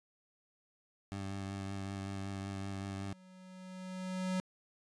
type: tone with vibrato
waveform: 20% pulse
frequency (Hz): 97.8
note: G2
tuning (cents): -4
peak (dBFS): -34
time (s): 1.12-3.13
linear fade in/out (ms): 0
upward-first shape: triangle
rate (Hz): 5.3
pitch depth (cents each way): 23
type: tone with exponential growth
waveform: square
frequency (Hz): 185.6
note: F#3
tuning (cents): +6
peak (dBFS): -32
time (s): 2.51-4.4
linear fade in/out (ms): 0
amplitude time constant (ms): 410
effects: resampled to 22050 Hz